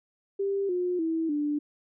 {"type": "tone with pitch steps", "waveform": "sine", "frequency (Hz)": [395.5, 358.5, 325, 294.6], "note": ["G4", "F4", "E4", "D4"], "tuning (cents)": [15, 45, -24, 6], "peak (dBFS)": -25, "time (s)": [0.39, 1.59], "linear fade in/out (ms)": 10, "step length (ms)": 300, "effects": []}